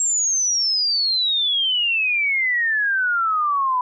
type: exponential sweep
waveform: sine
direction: down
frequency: 7600 to 987.8 Hz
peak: -17 dBFS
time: 0-3.81 s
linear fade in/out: 2 ms
effects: none